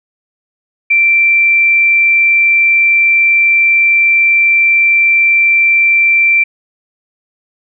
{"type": "tone", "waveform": "sine", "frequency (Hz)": 2349, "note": "D7", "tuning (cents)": 0, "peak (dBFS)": -6, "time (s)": [0.9, 6.44], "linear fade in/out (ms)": 10, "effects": []}